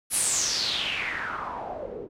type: noise with low-pass filter sweep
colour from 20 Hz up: white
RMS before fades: -29 dBFS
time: 0.1-2.09 s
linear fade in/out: 50 ms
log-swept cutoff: 11000 to 370 Hz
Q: 5.8
effects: none